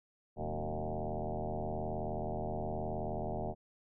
sine tone with frequency modulation, 300 Hz, D4, 37 cents sharp, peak -34 dBFS, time 0.36-3.55 s, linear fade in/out 50 ms, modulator 79 Hz, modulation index 5.9, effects none

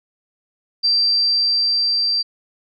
sine tone with level ramp, 4699 Hz, D8, in tune, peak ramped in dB -13 to -16 dBFS, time 0.83-2.23 s, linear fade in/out 20 ms, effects none

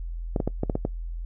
clicks, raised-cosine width 2 ms, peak -11 dBFS, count 7, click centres 0.362 / 0.402 / 0.476 / 0.634 / 0.698 / 0.754 / 0.851 s, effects noise-tail reverb RT60 0.1 s tail -22 dB re dry + added 42 Hz sine -30 dBFS peak until 1.25 s

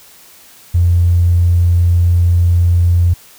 triangle tone with tanh clipping, 86.9 Hz, F2, 8 cents flat, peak -7 dBFS, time 0.74-3.14 s, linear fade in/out 10 ms, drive 2 dB, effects white hiss -42 dBFS RMS until 3.38 s

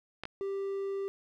clicks, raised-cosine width 0.3 ms, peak -21 dBFS, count 2, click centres 0.236 / 0.254 s
triangle tone, 393 Hz, G4, 4 cents sharp, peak -30 dBFS, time 0.41-1.08 s, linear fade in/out 0 ms
effects none

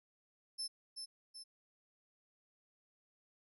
35% pulse tone with echo, 5274 Hz, E8, in tune, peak -36 dBFS, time 0.58-0.68 s, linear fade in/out 20 ms, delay 380 ms, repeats 2, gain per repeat -5 dB, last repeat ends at 1.44 s, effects none

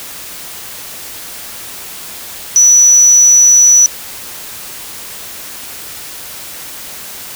sine tone, 5920 Hz, F#8, in tune, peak -3 dBFS, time 2.56-3.86 s, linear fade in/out 0 ms, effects white hiss -28 dBFS RMS until 7.35 s

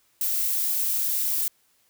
violet noise, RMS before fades -25 dBFS, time 0.21-1.48 s, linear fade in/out 2 ms, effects white hiss -65 dBFS RMS until 1.89 s

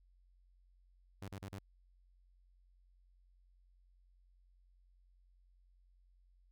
sawtooth tone bursts, 98 Hz, G2, in tune, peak -40 dBFS, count 4, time 1.22-1.587 s, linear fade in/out 0 ms, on 61 ms, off 41 ms, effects added 45 Hz sine -65 dBFS peak until 6.51 s

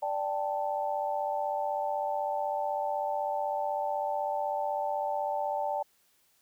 sine chord, D suspended fourth, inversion none, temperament equal, 587.3 / 784 / 880 Hz, D5 / G5 / A5, 0 / 0 / 0 cents, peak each -33 dBFS, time 0.02-5.83 s, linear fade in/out 10 ms, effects white hiss -68 dBFS RMS until 6.41 s

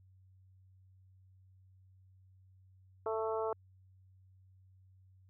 harmonic tone, 221.2 Hz, A3, 9 cents sharp, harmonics 2 / 3 / 4 / 5 / 6, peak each -35 / -39 / -41 / -43 / -45 dBFS, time 3.06-3.53 s, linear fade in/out 2 ms, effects added 94 Hz sine -60 dBFS peak until 5.29 s

